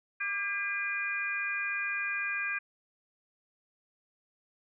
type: harmonic tone with a mistuned harmonic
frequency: 403.1 Hz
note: G4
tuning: 48 cents sharp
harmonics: 3 / 4 / 5 / 6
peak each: -42 / -33 / -42 / -34 dBFS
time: 0.2-2.59 s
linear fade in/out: 10 ms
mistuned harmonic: 3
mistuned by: -41 cents
effects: none